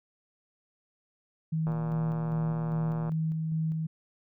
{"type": "tone with tremolo", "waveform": "sine", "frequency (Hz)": 159.5, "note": "D#3", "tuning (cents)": 43, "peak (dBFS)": -26, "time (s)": [1.52, 3.87], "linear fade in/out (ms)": 10, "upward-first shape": "square", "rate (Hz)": 2.5, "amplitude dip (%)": 25}
{"type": "click train", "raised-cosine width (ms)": 1, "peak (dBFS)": -26, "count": 169, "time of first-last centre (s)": [1.67, 3.094], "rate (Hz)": 118}
{"effects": []}